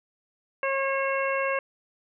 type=harmonic tone; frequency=543 Hz; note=C#5; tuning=36 cents flat; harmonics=1 / 2 / 3 / 4 / 5; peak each=-27 / -30 / -32 / -33 / -34 dBFS; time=0.63-1.59 s; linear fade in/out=2 ms; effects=none